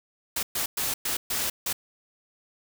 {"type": "noise bursts at uneven times", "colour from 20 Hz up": "white", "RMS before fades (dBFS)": -28, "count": 6, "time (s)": [[0.36, 0.43], [0.55, 0.66], [0.77, 0.94], [1.05, 1.17], [1.3, 1.5], [1.66, 1.73]], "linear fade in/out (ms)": 5, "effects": []}